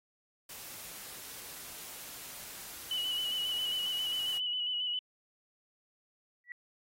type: noise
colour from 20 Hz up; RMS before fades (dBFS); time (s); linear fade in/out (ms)
white; -46; 0.49-4.38; 5
type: tone with vibrato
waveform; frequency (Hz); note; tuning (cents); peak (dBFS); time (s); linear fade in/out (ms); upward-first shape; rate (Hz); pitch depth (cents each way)
sine; 2960; F#7; 0; -31; 2.91-4.99; 2; square; 7.4; 28
type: tone with exponential growth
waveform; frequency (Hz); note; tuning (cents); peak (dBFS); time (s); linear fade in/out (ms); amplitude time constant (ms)
sine; 1944; B6; -28; -36; 6.44-6.52; 1; 17
effects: AAC 48 kbps